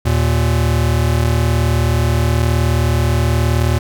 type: tone pair together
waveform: square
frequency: 78.34 / 117.3 Hz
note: D#2 / A#2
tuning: +12 / +11 cents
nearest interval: perfect fifth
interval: 699 cents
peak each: -16 dBFS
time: 0.05-3.79 s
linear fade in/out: 10 ms
effects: none